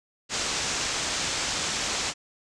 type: low-pass noise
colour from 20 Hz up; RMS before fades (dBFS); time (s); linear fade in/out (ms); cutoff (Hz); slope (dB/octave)
white; -29; 0.29-2.14; 50; 7700; 48
effects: none